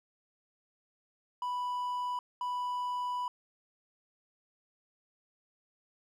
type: tone bursts at uneven times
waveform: triangle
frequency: 987.8 Hz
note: B5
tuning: in tune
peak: -30 dBFS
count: 2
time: 1.42-2.19 / 2.41-3.28 s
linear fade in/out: 2 ms
effects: none